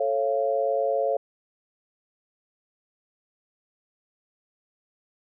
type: chord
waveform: sine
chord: A augmented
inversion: none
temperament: just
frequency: 440 / 550 / 687.5 Hz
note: A4 / C#5 / E#5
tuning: 0 / -14 / -27 cents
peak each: -28 / -24 / -27 dBFS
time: 0-1.17 s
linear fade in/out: 5 ms
effects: none